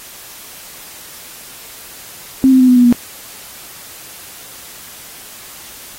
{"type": "tone with pitch steps", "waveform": "sine", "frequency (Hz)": [264.5, 259.5, 254.6, 249.8, 245.1, 240.5], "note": ["C4", "C4", "C4", "B3", "B3", "B3"], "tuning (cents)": [19, -14, -47, 20, -13, -46], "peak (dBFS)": -5, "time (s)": [2.44, 2.926], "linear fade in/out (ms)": 0, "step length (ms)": 81, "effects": ["white hiss -35 dBFS RMS until 5.98 s", "AAC 48 kbps"]}